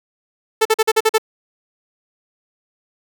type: tone bursts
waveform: sawtooth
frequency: 440 Hz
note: A4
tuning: in tune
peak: -7 dBFS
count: 7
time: 0.61-1.182 s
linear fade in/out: 10 ms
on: 44 ms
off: 44 ms
effects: none